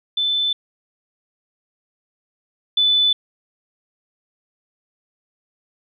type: tone pair in turn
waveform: sine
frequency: 3520 / 3496 Hz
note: A7 / A7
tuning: 0 / -12 cents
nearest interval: unison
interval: 12 cents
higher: first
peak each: -17 / -13 dBFS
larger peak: second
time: 0.17-0.53 / 2.77-3.13 s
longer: neither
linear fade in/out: 5 ms
effects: none